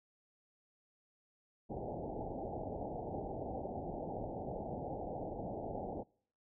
white low-pass noise, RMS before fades -42 dBFS, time 1.69-6.04 s, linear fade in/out 20 ms, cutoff 830 Hz, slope 96 dB/octave, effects noise-tail reverb RT60 0.6 s tail -26 dB re dry

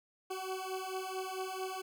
20% pulse beating tone pair, 374 / 378.5 Hz, F#4 / F#4, +19 / +39 cents, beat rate 4.5 Hz, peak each -36 / -35 dBFS, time 0.3-1.82 s, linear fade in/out 10 ms, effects none

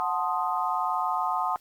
sine chord, F# diminished seventh, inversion none, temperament equal with one note detuned, 732.3 / 880 / 1046.5 / 1244.5 Hz, F#5 / A5 / C6 / Eb6, -18 / 0 / 0 / 0 cents, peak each -30 dBFS, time 0-1.56 s, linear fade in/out 0 ms, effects white hiss -60 dBFS RMS until 1.6 s + Opus 32 kbps

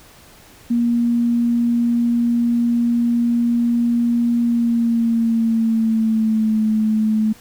sine tone with pitch glide, 236.7 to 217.1 Hz, A#3 to A3, +27 to -23 cents, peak -14 dBFS, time 0.7-7.33 s, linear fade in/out 10 ms, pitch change -150 cents, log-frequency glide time 4.41-6.62 s, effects pink hiss -46 dBFS RMS until 7.4 s

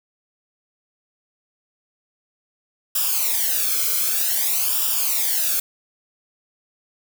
blue noise with flanger, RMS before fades -21 dBFS, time 2.95-5.6 s, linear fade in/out 5 ms, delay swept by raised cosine 0.47 to 1.1 ms, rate 0.53 Hz, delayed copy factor -0.85, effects none

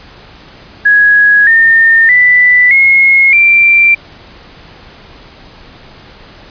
sine tone with pitch steps, 1667 / 1817.9 / 1982.4 / 2162 / 2357 Hz, G#6 / A#6 / B6 / C#7 / D7, +6 / -44 / +6 / -44 / +6 cents, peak -3 dBFS, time 0.85-3.95 s, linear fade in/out 10 ms, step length 620 ms, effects pink hiss -36 dBFS RMS until 6.5 s + resampled to 11025 Hz

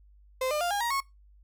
35% pulse tone with pitch steps, 518 / 601.9 / 699.5 / 812.8 / 944.5 / 1097.6 Hz, C5 / D5 / F5 / G#5 / A#5 / C#6, -17 / +42 / +3 / -38 / +22 / -17 cents, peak -25 dBFS, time 0.41-1.004 s, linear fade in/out 5 ms, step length 99 ms, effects noise-tail reverb RT60 0.2 s tail -21 dB re dry + added 50 Hz sine -54 dBFS peak until 1.43 s

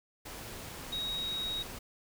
sine tone in noise, 3792 Hz, A#7, 29 cents sharp, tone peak -33 dBFS, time 0.92-1.63 s, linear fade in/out 10 ms, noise pink, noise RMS -44 dBFS, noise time 0.25-1.79 s, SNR +8 dB, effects none

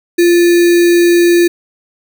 sine tone with sample-and-hold, 345.6 Hz, F4, 18 cents flat, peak -5 dBFS, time 0.18-1.48 s, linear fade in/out 10 ms, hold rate 2100 Hz, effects none

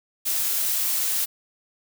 blue noise, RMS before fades -24 dBFS, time 0.25-1.26 s, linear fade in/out 20 ms, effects none

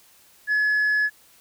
sine tone, 1702 Hz, G#6, 42 cents sharp, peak -16 dBFS, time 0.47-1.1 s, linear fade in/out 50 ms, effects tanh soft clip ceiling -17 dBFS + white hiss -55 dBFS RMS until 1.4 s

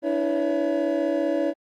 triangle tone cluster, 291.4 / 326.7 / 500 / 565 / 664 Hz, D4 / E4 / B4 / C#5 / E5, -13 / -15 / +21 / +33 / +12 cents, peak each -26 / -24 / -32 / -23 / -30 dBFS, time 0.02-1.54 s, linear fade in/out 50 ms, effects Opus 24 kbps

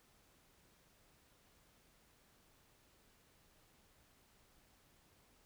silence, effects pink hiss -70 dBFS RMS until 5.45 s

